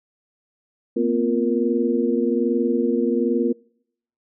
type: tone cluster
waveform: sine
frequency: 233.8 / 255 / 348.5 / 468.1 Hz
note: A#3 / C4 / F4 / A#4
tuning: +5 / -44 / -4 / +7 cents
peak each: -23 dBFS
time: 0.96-3.53 s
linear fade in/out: 10 ms
effects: noise-tail reverb RT60 0.7 s tail -26 dB re dry